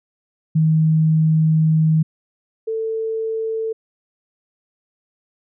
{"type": "tone pair in turn", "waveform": "sine", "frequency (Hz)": [158.1, 445], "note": ["D#3", "A4"], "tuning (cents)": [28, 20], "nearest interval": "octave + tritone", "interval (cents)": 1792, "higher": "second", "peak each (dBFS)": [-12, -20], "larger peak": "first", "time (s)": [[0.55, 2.03], [2.67, 3.73]], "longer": "first", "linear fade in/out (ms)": 10, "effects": []}